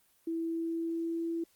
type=tone with pitch glide; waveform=sine; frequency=329.6 to 333.2 Hz; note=E4 to E4; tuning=0 to +19 cents; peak=-31 dBFS; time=0.27-1.44 s; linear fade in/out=5 ms; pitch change=+19 cents; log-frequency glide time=0.39-1.3 s; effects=white hiss -68 dBFS RMS until 1.55 s + Opus 32 kbps